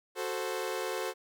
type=chord; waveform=sawtooth; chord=F# diminished; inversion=none; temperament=equal; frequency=370 / 440 / 523.3 Hz; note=F#4 / A4 / C5; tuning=0 / 0 / 0 cents; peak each=-33 dBFS; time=0.15-1.14 s; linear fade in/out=50 ms; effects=none